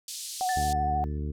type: band-pass noise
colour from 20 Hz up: pink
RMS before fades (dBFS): -38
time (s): 0.08-0.73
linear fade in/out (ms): 2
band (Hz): 4000 to 11000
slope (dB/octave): 24
type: tone with vibrato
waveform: sine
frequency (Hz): 741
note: F#5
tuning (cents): +2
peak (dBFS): -25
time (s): 0.41-1.04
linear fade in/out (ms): 0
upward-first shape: sine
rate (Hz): 13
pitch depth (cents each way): 27
type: tone with exponential decay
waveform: triangle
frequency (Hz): 1760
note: A6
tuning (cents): 0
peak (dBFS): -30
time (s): 0.49-1.18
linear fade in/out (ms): 0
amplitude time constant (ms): 150
type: harmonic tone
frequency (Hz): 74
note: D2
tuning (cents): +14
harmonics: 1 / 2 / 3 / 4 / 5 / 6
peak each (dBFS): -30 / -36 / -40 / -42 / -44 / -46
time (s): 0.56-1.32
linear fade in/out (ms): 10
effects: none